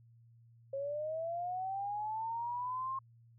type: linear sweep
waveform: sine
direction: up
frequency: 540 to 1074 Hz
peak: -35 dBFS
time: 0.73-2.99 s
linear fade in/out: 5 ms
effects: added 116 Hz sine -59 dBFS peak until 3.38 s